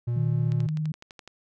triangle tone, 119.5 Hz, A#2, 43 cents sharp, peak -22 dBFS, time 0.07-0.67 s, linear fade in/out 10 ms
sine tone with vibrato, 154.5 Hz, D#3, 12 cents flat, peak -25 dBFS, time 0.16-0.92 s, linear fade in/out 5 ms, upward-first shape sine, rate 19 Hz, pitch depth 36 cents each way
click train, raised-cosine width 0.2 ms, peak -26 dBFS, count 10, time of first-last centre 0.52-1.276 s, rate 11.9 Hz
effects none

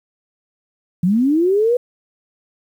sine linear sweep, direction up, 166.4 to 500 Hz, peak -12 dBFS, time 1.03-1.77 s, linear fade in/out 5 ms, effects 8-bit

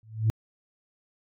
sine tone with exponential growth, 110 Hz, A2, in tune, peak -15 dBFS, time 0.03-0.3 s, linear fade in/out 0 ms, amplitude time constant 58 ms, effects tanh soft clip ceiling -16 dBFS

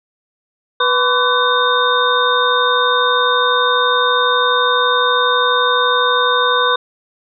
sine tone cluster, 492.8 / 1011 / 1143 / 1506 / 3660 Hz, B4 / B5 / D6 / F#6 / A#7, -4 / +40 / -47 / +30 / -32 cents, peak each -18 dBFS, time 0.8-6.76 s, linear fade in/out 5 ms, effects none

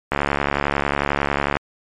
click train, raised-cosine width 0.5 ms, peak -3 dBFS, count 104, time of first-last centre 0.12-1.569 s, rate 71.1 Hz, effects MP3 64 kbps

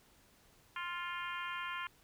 harmonic tone with a mistuned harmonic, 349.2 Hz, F4, in tune, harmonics 3 / 4 / 5 / 6 / 7 / 8 / 9, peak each -42 / -44 / -46 / -48 / -49 / -50 / -51 dBFS, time 0.76-1.87 s, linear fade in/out 2 ms, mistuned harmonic 6, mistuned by +25 cents, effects pink hiss -66 dBFS RMS until 2.03 s

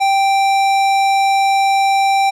sine tone with tanh clipping, 784 Hz, G5, in tune, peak -13 dBFS, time 0-2.31 s, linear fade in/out 20 ms, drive 17 dB, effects none

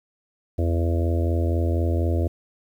harmonic tone, 84.1 Hz, E2, 35 cents sharp, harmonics 1 / 3 / 4 / 5 / 6 / 7 / 8, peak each -20 / -31 / -29 / -35 / -34 / -34 / -36 dBFS, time 0.58-2.28 s, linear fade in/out 10 ms, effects 9-bit

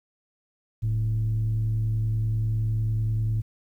sine tone pair together, 40.19 / 110 Hz, E1 / A2, -43 / 0 cents, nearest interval octave + perfect fourth, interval 1743 cents, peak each -30 / -21 dBFS, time 0.82-3.42 s, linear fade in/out 20 ms, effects tanh soft clip ceiling -19 dBFS + 10-bit

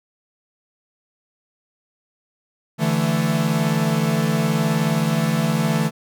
45% pulse chord, D suspended second, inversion none, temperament equal with one note detuned, 146.83 / 165.96 / 220 Hz, D3 / E3 / A3, 0 / +12 / 0 cents, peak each -23 / -21 / -22 dBFS, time 2.78-5.91 s, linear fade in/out 50 ms, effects none

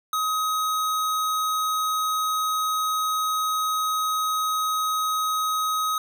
square tone, 1264 Hz, D#6, 27 cents sharp, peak -23 dBFS, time 0.13-5.98 s, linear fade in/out 2 ms, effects none

